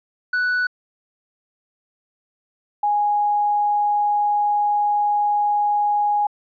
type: tone pair in turn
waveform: triangle / sine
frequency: 1483 / 828 Hz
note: F#6 / G#5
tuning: +4 / -5 cents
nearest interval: minor seventh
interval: 1009 cents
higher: first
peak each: -16 / -16 dBFS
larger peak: neither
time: 0.33-0.67 / 2.83-6.27 s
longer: second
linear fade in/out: 5 ms
effects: resampled to 11025 Hz